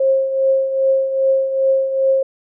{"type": "tone with tremolo", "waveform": "sine", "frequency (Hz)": 535, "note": "C5", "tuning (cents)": 38, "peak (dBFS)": -10, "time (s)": [0, 2.23], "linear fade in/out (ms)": 5, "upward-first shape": "triangle", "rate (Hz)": 2.5, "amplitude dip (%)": 65, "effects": []}